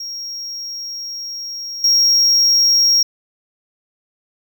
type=tone with level steps; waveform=triangle; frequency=5590 Hz; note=F8; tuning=1 cent sharp; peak=-24 / -9 dBFS; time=0-3.03 s; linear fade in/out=5 ms; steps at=1.84 s; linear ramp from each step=2 ms; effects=none